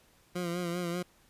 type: tone with vibrato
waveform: 20% pulse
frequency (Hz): 174.61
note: F3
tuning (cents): 0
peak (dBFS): -27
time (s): 0.35-1.03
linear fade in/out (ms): 10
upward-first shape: sine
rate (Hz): 5.1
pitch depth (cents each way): 48
effects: pink hiss -64 dBFS RMS until 1.29 s + resampled to 32000 Hz